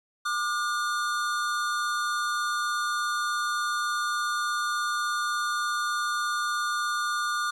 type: tone pair together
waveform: square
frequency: 1194.6 / 1438 Hz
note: D6 / F#6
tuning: +29 / -50 cents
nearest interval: minor third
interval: 321 cents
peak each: -29 / -30 dBFS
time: 0.25-7.51 s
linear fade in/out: 10 ms
effects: low-pass 10000 Hz 12 dB/octave + 10-bit